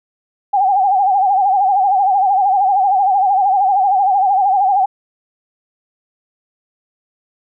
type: tone with vibrato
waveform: sine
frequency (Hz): 780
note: G5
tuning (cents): -9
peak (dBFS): -10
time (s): 0.53-4.86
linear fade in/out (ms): 10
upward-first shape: sine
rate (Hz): 13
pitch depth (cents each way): 93
effects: none